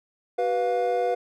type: tone cluster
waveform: triangle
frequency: 379 / 491.6 / 705 Hz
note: F#4 / B4 / F5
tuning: +42 / -8 / +16 cents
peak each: -29 / -22 / -24 dBFS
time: 0.38-1.15 s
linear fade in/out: 10 ms
effects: none